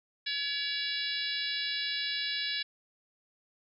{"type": "harmonic tone with a mistuned harmonic", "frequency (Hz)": 566, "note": "C#5", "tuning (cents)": 36, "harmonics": [3, 4, 5, 6, 7, 8, 9], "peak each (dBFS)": [-38, -40, -40, -39, -35, -43, -40], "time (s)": [0.26, 2.63], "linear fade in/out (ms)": 10, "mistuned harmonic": 4, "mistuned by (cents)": 18, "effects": []}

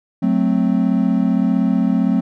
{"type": "chord", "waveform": "triangle", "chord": "F# diminished", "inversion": "none", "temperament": "equal with one note detuned", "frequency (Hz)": [184.36, 220, 261.6], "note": ["F#3", "A3", "C4"], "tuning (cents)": [-6, 0, 0], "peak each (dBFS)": -16, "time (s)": [0.22, 2.21], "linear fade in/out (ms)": 10, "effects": []}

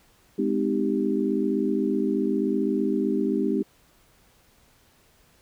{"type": "chord", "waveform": "sine", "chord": "Ab major seventh", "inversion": "none", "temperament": "equal with one note detuned", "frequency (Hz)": [207.7, 255.7, 311.1, 392], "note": ["Ab3", "C4", "Eb4", "G4"], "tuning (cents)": [0, -40, 0, 0], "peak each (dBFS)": -27, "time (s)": [0.38, 3.63], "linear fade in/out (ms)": 10, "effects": ["pink hiss -60 dBFS RMS until 5.41 s"]}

